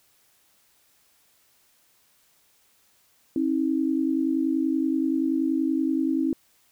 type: tone pair together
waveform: sine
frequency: 269.1 / 319.6 Hz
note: C4 / D#4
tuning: +49 / +47 cents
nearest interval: minor third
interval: 298 cents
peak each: -24 dBFS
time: 3.36-6.33 s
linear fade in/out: 2 ms
effects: white hiss -63 dBFS RMS until 6.71 s